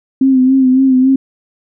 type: tone with vibrato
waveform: sine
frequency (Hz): 261.6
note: C4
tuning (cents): 0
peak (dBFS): -6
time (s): 0.21-1.16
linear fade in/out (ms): 5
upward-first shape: sine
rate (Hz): 3.6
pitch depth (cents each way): 44
effects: none